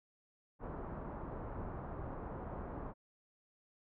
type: low-pass noise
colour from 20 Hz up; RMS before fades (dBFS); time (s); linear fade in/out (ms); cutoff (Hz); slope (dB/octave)
pink; -44; 0.59-2.94; 50; 1200; 24
effects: none

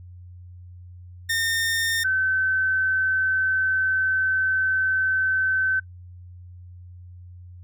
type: tone pair in turn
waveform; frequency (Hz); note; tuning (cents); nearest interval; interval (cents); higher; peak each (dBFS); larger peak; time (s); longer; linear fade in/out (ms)
sawtooth / sine; 1823 / 1533; A#6 / G6; -39 / -39; minor third; 300; first; -18 / -19; first; 1.29-2.04 / 2.04-5.8; second; 10
effects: noise-tail reverb RT60 0.1 s tail -22 dB re dry + added 89 Hz sine -40 dBFS peak until 7.63 s

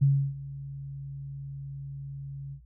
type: tone with ADSR envelope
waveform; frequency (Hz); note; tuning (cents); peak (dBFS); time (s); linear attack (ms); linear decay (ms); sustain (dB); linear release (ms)
sine; 138.59; C#3; 0; -17; 0.01-2.61; 16; 310; -19; 86
effects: added 60 Hz sine -51 dBFS peak until 2.65 s

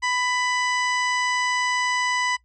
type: harmonic tone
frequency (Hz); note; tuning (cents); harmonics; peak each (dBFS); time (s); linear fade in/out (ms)
994; B5; +11; 1 / 2 / 3 / 4 / 5 / 6 / 7 / 8; -25 / -24 / -33 / -40 / -35 / -36 / -45 / -40; 0.02-2.37; 20
effects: noise-tail reverb RT60 0.1 s tail -21 dB re dry + added 60 Hz sine -60 dBFS peak until 2.44 s

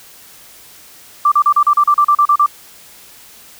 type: tone bursts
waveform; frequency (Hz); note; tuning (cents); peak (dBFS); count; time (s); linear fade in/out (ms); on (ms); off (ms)
sine; 1174.7; D6; 0; -7; 12; 1.25-2.462; 5; 68; 36
effects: white hiss -41 dBFS RMS until 3.59 s

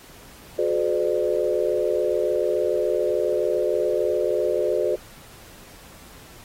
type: tone cluster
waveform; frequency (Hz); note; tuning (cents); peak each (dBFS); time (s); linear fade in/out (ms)
sine; 363.5 / 426.8 / 510 / 597; F#4 / G#4 / C5 / D5; -31 / +47 / -44 / +28; -25; 0.58-4.96; 10
effects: pink hiss -47 dBFS RMS until 6.44 s + AAC 48 kbps

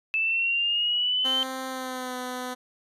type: exponential sweep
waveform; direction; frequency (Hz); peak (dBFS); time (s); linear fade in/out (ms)
sine; up; 2624 to 3109; -22; 0.14-1.43; 0
type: tone with pitch glide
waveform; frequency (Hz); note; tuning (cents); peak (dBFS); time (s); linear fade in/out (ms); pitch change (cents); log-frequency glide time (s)
10% pulse; 261.6 to 251.5; C4 to B3; 0 to +32; -23; 1.24-2.55; 20; -68; 1.68-2.16
effects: resampled to 32000 Hz

